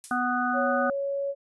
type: noise with exponential decay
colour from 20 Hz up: violet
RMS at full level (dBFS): -32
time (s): 0.04-0.24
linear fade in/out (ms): 0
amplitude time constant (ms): 43
type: harmonic tone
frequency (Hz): 247.7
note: B3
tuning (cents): +5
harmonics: 1 / 3 / 5 / 6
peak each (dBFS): -29 / -29 / -29 / -29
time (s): 0.11-0.9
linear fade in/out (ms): 2
type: tone with pitch glide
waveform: sine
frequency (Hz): 554.4 to 557.9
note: C#5 to C#5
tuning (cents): 0 to +11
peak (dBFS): -26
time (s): 0.53-1.35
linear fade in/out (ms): 50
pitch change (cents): +11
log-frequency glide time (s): 0.66-1.22
effects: resampled to 24000 Hz